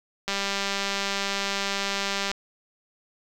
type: click train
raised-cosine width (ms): 0.2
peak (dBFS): -10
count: 404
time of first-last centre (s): 0.28-2.315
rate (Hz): 198
effects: 7-bit